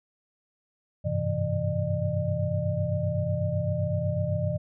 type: tone cluster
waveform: sine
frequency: 95.2 / 103.1 / 129.6 / 164.2 / 602 Hz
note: F#2 / G#2 / C3 / E3 / D5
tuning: +50 / -12 / -16 / -6 / +43 cents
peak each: -31 dBFS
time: 1.04-4.58 s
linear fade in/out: 20 ms
effects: none